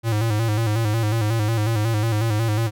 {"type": "tone with vibrato", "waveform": "square", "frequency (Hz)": 110, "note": "A2", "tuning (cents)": 0, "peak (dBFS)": -19, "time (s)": [0.03, 2.71], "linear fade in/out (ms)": 50, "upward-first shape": "square", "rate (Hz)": 5.5, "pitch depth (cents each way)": 70, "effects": []}